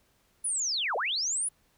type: linear two-way sweep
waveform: sine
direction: down then up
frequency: 10210 to 415.3 to 10210 Hz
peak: -27 dBFS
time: 0.44-1.49 s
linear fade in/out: 10 ms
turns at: 0.96 s
effects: pink hiss -68 dBFS RMS until 1.77 s